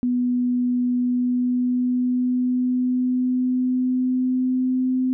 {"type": "tone with pitch glide", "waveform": "sine", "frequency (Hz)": [246.9, 256.5], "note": ["B3", "C4"], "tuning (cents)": [0, -34], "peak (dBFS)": -18, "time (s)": [0.03, 5.13], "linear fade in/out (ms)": 0, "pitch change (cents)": 66, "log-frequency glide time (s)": [0.97, 4.96], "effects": []}